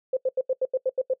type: tone bursts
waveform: sine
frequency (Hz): 519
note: C5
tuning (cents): -14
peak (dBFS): -20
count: 9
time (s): 0.13-1.137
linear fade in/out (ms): 5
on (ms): 39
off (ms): 82
effects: noise-tail reverb RT60 0.1 s tail -22 dB re dry